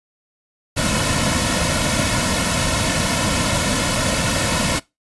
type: noise with comb filter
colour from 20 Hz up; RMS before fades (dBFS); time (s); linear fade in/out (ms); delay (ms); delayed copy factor
pink; -19; 0.76-4.8; 20; 2.5; -0.7
effects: noise-tail reverb RT60 0.2 s tail -21 dB re dry + resampled to 24000 Hz